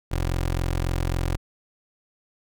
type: tone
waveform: 20% pulse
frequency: 43.65 Hz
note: F1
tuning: in tune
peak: -18 dBFS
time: 0.11-1.37 s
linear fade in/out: 10 ms
effects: none